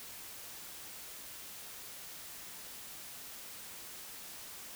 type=silence; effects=white hiss -48 dBFS RMS until 4.75 s